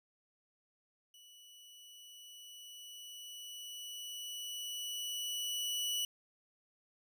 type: tone with level ramp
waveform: sawtooth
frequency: 2951 Hz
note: F#7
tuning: 5 cents flat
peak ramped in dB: -54 to -30 dBFS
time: 1.14-6.05 s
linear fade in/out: 2 ms
effects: none